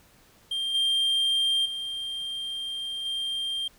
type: tone with level steps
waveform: triangle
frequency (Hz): 3183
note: G7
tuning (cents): +26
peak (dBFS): -25 / -20 / -29 / -26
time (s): 0.51-3.68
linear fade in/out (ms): 5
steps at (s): 0.74 / 1.65 / 3.05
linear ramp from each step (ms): 10
effects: pink hiss -58 dBFS RMS until 3.78 s